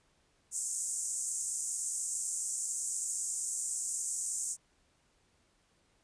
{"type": "band-pass noise", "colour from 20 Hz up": "white", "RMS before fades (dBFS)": -36, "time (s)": [0.51, 4.57], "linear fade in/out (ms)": 50, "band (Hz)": [6800, 8900], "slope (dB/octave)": 48, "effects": ["pink hiss -71 dBFS RMS until 6.03 s", "resampled to 22050 Hz"]}